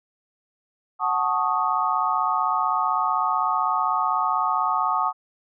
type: chord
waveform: sine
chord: D# half-diminished seventh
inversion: first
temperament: equal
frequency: 740 / 880 / 1108.7 / 1244.5 Hz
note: F#5 / A5 / C#6 / D#6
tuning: 0 / 0 / 0 / 0 cents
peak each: -27 / -26 / -25 / -24 dBFS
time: 0.99-5.13 s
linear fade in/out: 50 ms
effects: none